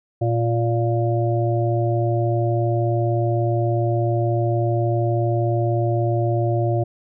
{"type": "harmonic tone", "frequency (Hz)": 116.54, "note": "A#2", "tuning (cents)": 0, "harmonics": [1, 3, 5, 6], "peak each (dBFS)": [-19, -24, -26, -27], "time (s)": [0.21, 6.84], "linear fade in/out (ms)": 10, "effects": []}